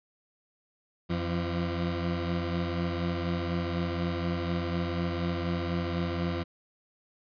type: tone pair together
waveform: 20% pulse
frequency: 87.31 / 170.53 Hz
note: F2 / F3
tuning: 0 / -41 cents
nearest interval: octave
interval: 1159 cents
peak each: -26 / -27 dBFS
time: 1.09-6.44 s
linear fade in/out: 20 ms
effects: resampled to 11025 Hz